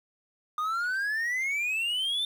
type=exponential sweep; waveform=triangle; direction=up; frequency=1212 to 3601 Hz; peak=-25 dBFS; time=0.58-2.25 s; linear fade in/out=2 ms; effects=9-bit